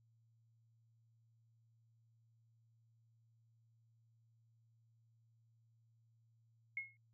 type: tone with exponential decay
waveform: sine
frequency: 2166 Hz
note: C#7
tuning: 41 cents flat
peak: -36 dBFS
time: 6.77-6.97 s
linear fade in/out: 2 ms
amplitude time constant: 43 ms
effects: added 114 Hz sine -70 dBFS peak until 7.13 s